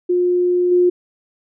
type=tone with level steps; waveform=sine; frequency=356.8 Hz; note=F4; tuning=37 cents sharp; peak=-13 / -10 dBFS; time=0.09-0.9 s; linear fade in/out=10 ms; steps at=0.71 s; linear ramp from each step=10 ms; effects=none